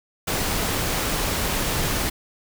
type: noise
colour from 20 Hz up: pink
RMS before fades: -24 dBFS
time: 0.27-2.1 s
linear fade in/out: 10 ms
effects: none